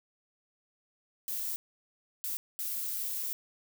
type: noise bursts at uneven times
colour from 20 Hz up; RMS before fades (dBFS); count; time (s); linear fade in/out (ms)
violet; -35; 3; 1.28-1.56 / 2.24-2.37 / 2.59-3.33; 0
effects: none